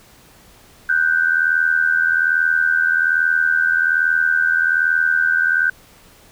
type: tone pair together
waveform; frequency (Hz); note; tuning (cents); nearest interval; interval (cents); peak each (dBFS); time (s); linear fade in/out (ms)
sine; 1478 / 1559.2; F#6 / G6; -2 / -10; minor second; 92; -17 / -16; 0.89-5.7; 5
effects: pink hiss -48 dBFS RMS until 6.31 s